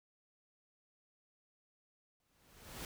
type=noise with exponential growth; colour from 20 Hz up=pink; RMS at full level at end=-43 dBFS; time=2.2-2.85 s; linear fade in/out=1 ms; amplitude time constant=140 ms; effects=none